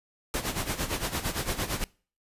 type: noise with tremolo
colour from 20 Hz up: pink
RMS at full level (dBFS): -28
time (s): 0.34-1.84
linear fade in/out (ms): 0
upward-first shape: sine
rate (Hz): 8.8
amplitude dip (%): 75
effects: noise-tail reverb RT60 0.4 s tail -24 dB re dry + resampled to 32000 Hz